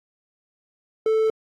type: tone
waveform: triangle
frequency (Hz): 440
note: A4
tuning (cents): 0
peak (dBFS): -15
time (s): 1.06-1.3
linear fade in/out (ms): 2
effects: AAC 48 kbps